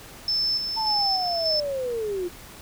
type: tone with tremolo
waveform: sine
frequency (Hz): 5274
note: E8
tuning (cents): 0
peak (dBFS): -21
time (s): 0.28-1.6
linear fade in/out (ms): 2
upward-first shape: square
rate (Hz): 1.7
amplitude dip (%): 45
type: linear sweep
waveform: sine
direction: down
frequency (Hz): 900 to 341.7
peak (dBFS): -25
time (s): 0.76-2.29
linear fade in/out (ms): 20
effects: pink hiss -44 dBFS RMS until 2.61 s